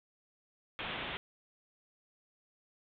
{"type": "low-pass noise", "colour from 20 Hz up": "white", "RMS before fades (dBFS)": -40, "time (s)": [0.79, 1.17], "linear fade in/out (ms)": 0, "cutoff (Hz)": 3600, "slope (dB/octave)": 96, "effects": []}